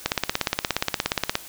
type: click train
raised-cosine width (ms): 0.2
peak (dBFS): -3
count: 23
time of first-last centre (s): 0.06-1.354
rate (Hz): 17
effects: white hiss -42 dBFS RMS until 1.48 s